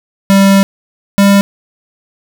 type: tone pair in turn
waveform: square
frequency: 196 / 199.08 Hz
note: G3 / G3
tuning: 0 / +27 cents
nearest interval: unison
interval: 27 cents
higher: second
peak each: -5 dBFS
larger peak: neither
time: 0.3-0.63 / 1.18-1.41 s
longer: first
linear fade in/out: 0 ms
effects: none